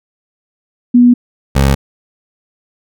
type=tone pair in turn; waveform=sine / 20% pulse; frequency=243.7 / 68.39 Hz; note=B3 / C#2; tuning=-23 / -23 cents; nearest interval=octave + minor seventh; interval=2200 cents; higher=first; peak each=-3 dBFS; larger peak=neither; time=0.94-1.14 / 1.55-1.75 s; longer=neither; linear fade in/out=10 ms; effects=none